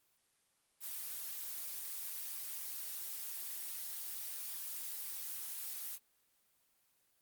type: noise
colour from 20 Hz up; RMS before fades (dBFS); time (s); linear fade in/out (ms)
blue; -43; 0.8-5.99; 50
effects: white hiss -75 dBFS RMS until 7.21 s + Opus 24 kbps